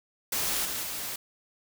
white noise with level steps, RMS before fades -29 / -33 / -35 dBFS, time 0.32-1.16 s, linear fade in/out 5 ms, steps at 0.65 / 0.83 s, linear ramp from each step 2 ms, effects none

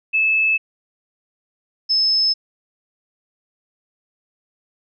sine tone pair in turn, 2610 / 5220 Hz, E7 / E8, -18 / -18 cents, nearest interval octave, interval 1200 cents, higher second, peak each -14 dBFS, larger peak neither, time 0.13-0.58 / 1.89-2.34 s, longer neither, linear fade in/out 20 ms, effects none

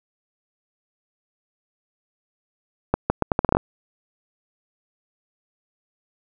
accelerating click train, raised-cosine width 1 ms, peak -3 dBFS, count 10, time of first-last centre 2.94-3.569 s, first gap 160 ms, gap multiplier 0.77, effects none

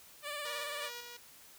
10% pulse tone with vibrato, 587.3 Hz, D5, in tune, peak -30 dBFS, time 0.22-0.91 s, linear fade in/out 50 ms, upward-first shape sine, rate 18 Hz, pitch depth 43 cents each way
5% pulse tone with tremolo, 480 Hz, B4, 49 cents flat, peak -31 dBFS, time 0.45-1.17 s, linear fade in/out 5 ms, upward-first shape square, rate 2.7 Hz, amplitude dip 40%
effects white hiss -57 dBFS RMS until 1.58 s

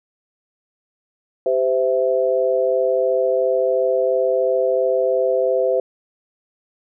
sine chord, C major, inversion second, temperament equal with one note detuned, 392 / 514.9 / 659.3 Hz, G4 / C5 / E5, 0 / -28 / 0 cents, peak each -22 / -17 / -22 dBFS, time 1.46-5.8 s, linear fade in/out 2 ms, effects none

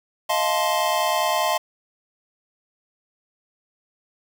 square chord, F dominant seventh, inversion third, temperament just, 628.6 / 698.5 / 873.1 / 1047.7 Hz, Eb5 / F5 / A5 / C6, +18 / 0 / -14 / +2 cents, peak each -26 dBFS, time 0.29-1.58 s, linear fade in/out 10 ms, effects 7-bit

